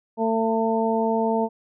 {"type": "harmonic tone", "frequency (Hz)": 224.5, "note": "A3", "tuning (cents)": 35, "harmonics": [1, 2, 3, 4], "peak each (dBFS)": [-24, -24, -26, -26], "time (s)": [0.17, 1.49], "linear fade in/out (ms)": 50, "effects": []}